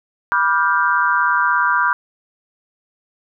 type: chord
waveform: sine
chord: G dominant seventh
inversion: first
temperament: just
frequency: 980 / 1176 / 1411.2 / 1568 Hz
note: B5 / D6 / F6 / G6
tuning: -14 / +2 / +18 / 0 cents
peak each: -19 dBFS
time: 0.32-1.93 s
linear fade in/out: 0 ms
effects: none